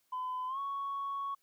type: tone with pitch glide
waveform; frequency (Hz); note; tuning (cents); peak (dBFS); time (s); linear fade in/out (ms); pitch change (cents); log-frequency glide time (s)
sine; 1013 to 1111.1; B5 to C#6; +44 to +4; -33; 0.12-1.35; 10; +160; 0.47-0.59
effects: tanh soft clip ceiling -31 dBFS + white hiss -75 dBFS RMS until 1.42 s